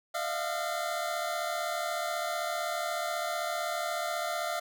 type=tone cluster; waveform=25% pulse; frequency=611 / 686 / 722 Hz; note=D#5 / F5 / F#5; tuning=-32 / -31 / -43 cents; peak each=-32 / -29 / -38 dBFS; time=0.14-4.6 s; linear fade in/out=10 ms; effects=none